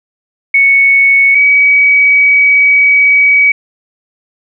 sine tone pair in turn, 2217 / 2269 Hz, C#7 / C#7, 0 / +40 cents, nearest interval unison, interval 40 cents, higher second, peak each -4 dBFS, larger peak neither, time 0.54-1.35 / 1.35-3.52 s, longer second, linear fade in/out 5 ms, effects none

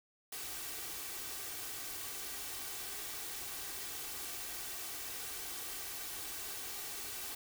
white noise with comb filter, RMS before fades -43 dBFS, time 0.32-7.35 s, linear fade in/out 5 ms, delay 2.6 ms, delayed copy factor +0.55, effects none

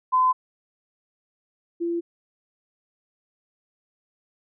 sine tone pair in turn, 1021 / 340.7 Hz, C6 / F4, -43 / -43 cents, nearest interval octave + perfect fifth, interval 1900 cents, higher first, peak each -16 / -23 dBFS, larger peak first, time 0.12-0.33 / 1.8-2.01 s, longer neither, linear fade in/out 20 ms, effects none

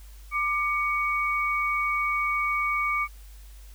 sine tone pair together, 1188 / 2243 Hz, D6 / C#7, +20 / +20 cents, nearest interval major seventh, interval 1100 cents, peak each -26 dBFS, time 0.31-3.08 s, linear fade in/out 50 ms, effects added 50 Hz sine -43 dBFS peak until 3.74 s + white hiss -56 dBFS RMS until 3.74 s

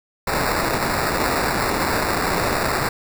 violet noise with sample-and-hold, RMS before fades -21 dBFS, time 0.27-2.89 s, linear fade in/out 5 ms, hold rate 3150 Hz, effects none

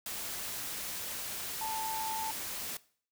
sine tone in noise, 884 Hz, A5, 8 cents sharp, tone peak -35 dBFS, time 1.61-2.31 s, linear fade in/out 2 ms, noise white, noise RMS -39 dBFS, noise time 0.06-2.77 s, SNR +1 dB, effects noise-tail reverb RT60 0.5 s tail -20 dB re dry

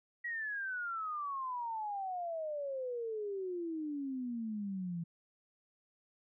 sine exponential sweep, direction down, 1932 to 165.3 Hz, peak -36 dBFS, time 0.24-5.04 s, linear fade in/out 10 ms, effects none

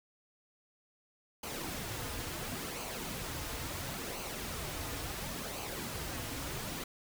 pink noise with flanger, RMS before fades -40 dBFS, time 1.43-6.84 s, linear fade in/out 5 ms, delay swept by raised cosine 0.55 to 5.35 ms, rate 0.72 Hz, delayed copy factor -0.5, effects none

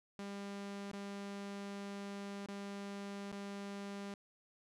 sawtooth tone with dropouts, 200 Hz, G3, 35 cents sharp, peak -39 dBFS, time 0.19-4.14 s, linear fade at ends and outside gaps 0 ms, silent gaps 0.915-0.933 / 2.461-2.486 / 3.317-3.327 s, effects low-pass 8000 Hz 12 dB/octave

